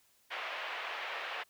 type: band-pass noise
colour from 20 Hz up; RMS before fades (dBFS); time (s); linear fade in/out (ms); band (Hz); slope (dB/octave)
white; -40; 0.3-1.44; 20; 530 to 2800; 24
effects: white hiss -69 dBFS RMS until 1.49 s